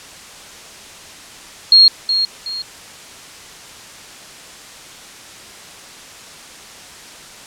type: tone with echo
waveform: sine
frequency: 4263 Hz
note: C8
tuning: 32 cents sharp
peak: -4 dBFS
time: 1.72-1.88 s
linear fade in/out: 2 ms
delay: 370 ms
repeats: 2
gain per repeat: -9 dB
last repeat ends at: 2.62 s
effects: white hiss -37 dBFS RMS until 7.46 s + low-pass 8000 Hz 12 dB/octave